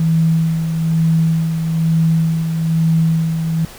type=tone with tremolo; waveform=sine; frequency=162.5 Hz; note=E3; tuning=24 cents flat; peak=-10 dBFS; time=0-3.65 s; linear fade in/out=2 ms; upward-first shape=sine; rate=1.1 Hz; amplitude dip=50%; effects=pink hiss -37 dBFS RMS until 3.78 s